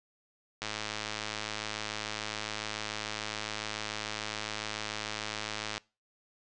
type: click train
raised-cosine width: 0.2 ms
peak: -17 dBFS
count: 553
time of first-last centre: 0.62-5.779 s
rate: 107 Hz
effects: noise-tail reverb RT60 0.3 s tail -23 dB re dry + resampled to 22050 Hz